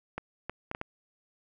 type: clicks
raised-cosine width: 0.5 ms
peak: -19 dBFS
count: 5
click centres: 0.18 / 0.496 / 0.714 / 0.749 / 0.814 s
effects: none